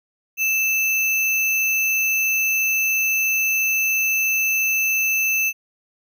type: tone with sample-and-hold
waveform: sine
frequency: 2637 Hz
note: E7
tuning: in tune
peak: -17 dBFS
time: 0.37-5.53 s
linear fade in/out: 50 ms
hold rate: 8820 Hz
effects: none